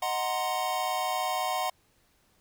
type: chord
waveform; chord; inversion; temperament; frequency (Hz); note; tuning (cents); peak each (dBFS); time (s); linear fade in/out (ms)
square; C half-diminished seventh; first; equal; 622.3 / 740 / 932.3 / 1046.5; Eb5 / Gb5 / Bb5 / C6; 0 / 0 / 0 / 0; -37 / -31 / -37 / -34; 0.02-1.7; 5
effects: pink hiss -67 dBFS RMS until 2.4 s